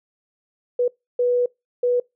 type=tone bursts at uneven times; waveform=sine; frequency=490 Hz; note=B4; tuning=14 cents flat; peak=-16 dBFS; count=3; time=0.79-0.88 / 1.19-1.46 / 1.83-2 s; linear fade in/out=5 ms; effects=noise-tail reverb RT60 0.2 s tail -24 dB re dry